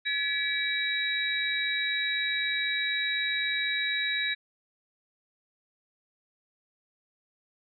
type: tone cluster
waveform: sine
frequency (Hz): 1702 / 1953 / 2303 / 3852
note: G#6 / B6 / D7 / B7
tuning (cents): +42 / -20 / -34 / -44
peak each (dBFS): -31 / -38 / -32 / -30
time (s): 0.05-4.35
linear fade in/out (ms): 20
effects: none